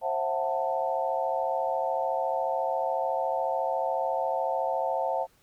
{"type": "chord", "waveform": "sine", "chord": "F# half-diminished seventh", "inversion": "second", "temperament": "just", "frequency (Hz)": [532.8, 666, 740, 888], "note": ["C5", "E5", "F#5", "A5"], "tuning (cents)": [31, 18, 0, 16], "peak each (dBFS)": -31, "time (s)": [0.01, 5.27], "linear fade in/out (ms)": 50, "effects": ["pink hiss -64 dBFS RMS until 5.42 s", "Opus 32 kbps"]}